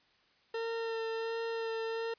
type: tone with vibrato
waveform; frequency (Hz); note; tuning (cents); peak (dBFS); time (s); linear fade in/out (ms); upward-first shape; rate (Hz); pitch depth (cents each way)
40% pulse; 454.1; A#4; -45; -33; 0.54-2.14; 5; sine; 1.4; 15
effects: white hiss -68 dBFS RMS until 2.18 s + resampled to 11025 Hz